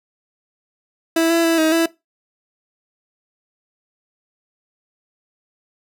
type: tone with pitch steps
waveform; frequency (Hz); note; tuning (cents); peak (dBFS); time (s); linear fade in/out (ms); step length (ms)
30% pulse; 328.5 / 334.2 / 330.2 / 316.7 / 330.6; E4 / E4 / E4 / D#4 / E4; -6 / +24 / +3 / +31 / +5; -11; 1.16-1.86; 5; 140
effects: noise-tail reverb RT60 0.2 s tail -19 dB re dry